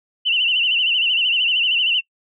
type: tone with vibrato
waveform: sine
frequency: 2869 Hz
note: F7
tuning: 46 cents sharp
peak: -15 dBFS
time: 0.25-2.01 s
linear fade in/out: 20 ms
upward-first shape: sine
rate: 13 Hz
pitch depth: 110 cents each way
effects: noise-tail reverb RT60 0.1 s tail -25 dB re dry

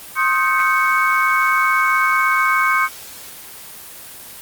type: tone cluster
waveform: sine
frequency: 1063 / 1249 / 1553 / 2216 Hz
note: C6 / D#6 / G6 / C#7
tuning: +27 / +6 / -17 / -1 cents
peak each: -19 dBFS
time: 0.15-2.89 s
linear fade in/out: 50 ms
effects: white hiss -36 dBFS RMS until 4.41 s + Opus 24 kbps

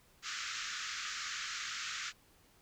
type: band-pass noise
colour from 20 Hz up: pink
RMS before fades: -41 dBFS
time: 0.22-2.13 s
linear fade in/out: 50 ms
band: 1200 to 7300 Hz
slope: 96 dB/octave
effects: pink hiss -66 dBFS RMS until 2.61 s

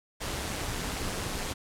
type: noise with amplitude modulation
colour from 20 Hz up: pink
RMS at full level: -31 dBFS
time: 0.2-1.54 s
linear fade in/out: 20 ms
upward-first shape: sine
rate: 202 Hz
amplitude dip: 55%
effects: low-pass 11000 Hz 12 dB/octave

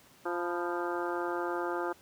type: harmonic tone with a mistuned harmonic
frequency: 174.61 Hz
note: F3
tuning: in tune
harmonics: 2 / 3 / 4 / 5 / 6 / 7 / 8 / 9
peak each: -34 / -39 / -40 / -39 / -43 / -40 / -42 / -44 dBFS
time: 0.25-1.93 s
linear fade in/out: 10 ms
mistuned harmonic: 6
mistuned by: -82 cents
effects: pink hiss -59 dBFS RMS until 2.01 s + high-pass 100 Hz 12 dB/octave

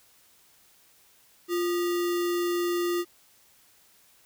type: tone with sample-and-hold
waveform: sine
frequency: 349.2 Hz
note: F4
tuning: in tune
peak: -24 dBFS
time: 1.48-3.05 s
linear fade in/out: 50 ms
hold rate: 1575 Hz
effects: white hiss -60 dBFS RMS until 4.25 s

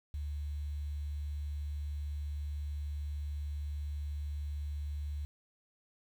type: tone with quantisation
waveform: sine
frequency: 73.2 Hz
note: D2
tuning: 5 cents flat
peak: -35 dBFS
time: 0.14-5.25 s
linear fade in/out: 0 ms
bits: 10
effects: none

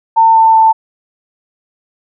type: tone with pitch steps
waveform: sine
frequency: 900 / 894.3 / 888.6 Hz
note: A5 / A5 / A5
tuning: +39 / +28 / +17 cents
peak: -4 dBFS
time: 0.16-0.73 s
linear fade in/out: 20 ms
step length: 190 ms
effects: none

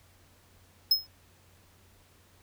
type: tone with exponential decay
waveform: square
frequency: 5150 Hz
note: E8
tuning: 41 cents flat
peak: -17 dBFS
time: 0.91-1.07 s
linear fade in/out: 5 ms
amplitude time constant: 34 ms
effects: added 90 Hz sine -62 dBFS peak until 2.42 s + pink hiss -62 dBFS RMS until 2.42 s

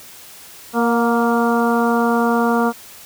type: harmonic tone with a mistuned harmonic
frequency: 233.7 Hz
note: A#3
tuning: 5 cents sharp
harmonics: 1 / 2 / 3 / 4 / 5 / 6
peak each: -17 / -20 / -22 / -23 / -24 / -25 dBFS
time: 0.73-2.73 s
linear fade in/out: 50 ms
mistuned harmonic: 3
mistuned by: +25 cents
effects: white hiss -40 dBFS RMS until 3.05 s

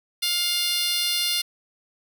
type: tone with high-pass filter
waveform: 10% pulse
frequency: 706 Hz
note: F5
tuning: 19 cents sharp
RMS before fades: -24 dBFS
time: 0.22-1.42 s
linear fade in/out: 10 ms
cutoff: 3700 Hz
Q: 1.2
effects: none

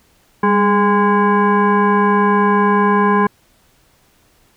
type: tone with frequency modulation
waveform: sine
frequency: 415.3 Hz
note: G#4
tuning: in tune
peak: -10 dBFS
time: 0.43-3.27 s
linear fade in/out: 5 ms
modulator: 615 Hz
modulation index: 1.6
effects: pink hiss -55 dBFS RMS until 4.56 s

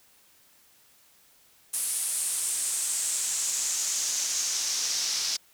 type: noise with band-pass filter sweep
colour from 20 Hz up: pink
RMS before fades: -29 dBFS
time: 1.73-5.37 s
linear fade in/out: 10 ms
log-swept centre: 9900 to 5300 Hz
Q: 3.4
effects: white hiss -60 dBFS RMS until 5.53 s

